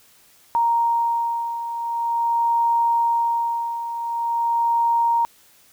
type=beating tone pair; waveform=sine; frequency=932.3 / 932.75 Hz; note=A#5 / A#5; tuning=0 / +1 cents; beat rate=0.45 Hz; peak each=-25 / -19 dBFS; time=0.55-5.25 s; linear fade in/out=0 ms; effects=white hiss -54 dBFS RMS until 5.72 s